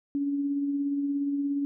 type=tone with tremolo; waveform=sine; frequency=282.7 Hz; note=C#4; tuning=34 cents sharp; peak=-24 dBFS; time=0.15-1.65 s; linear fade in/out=0 ms; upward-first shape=sine; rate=17 Hz; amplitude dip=30%; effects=none